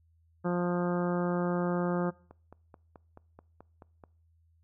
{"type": "harmonic tone", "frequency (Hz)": 176.3, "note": "F3", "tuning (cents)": 17, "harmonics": [1, 2, 3, 4, 5, 6, 7, 8, 9], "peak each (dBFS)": [-29, -33, -35, -41, -41, -45, -41, -47, -48], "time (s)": [0.44, 2.11], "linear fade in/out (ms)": 20}
{"type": "click train", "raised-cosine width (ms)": 1, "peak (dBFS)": -35, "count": 9, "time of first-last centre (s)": [2.31, 4.038], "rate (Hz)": 4.63}
{"effects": ["noise-tail reverb RT60 0.5 s tail -23 dB re dry", "added 82 Hz sine -63 dBFS peak until 4.63 s"]}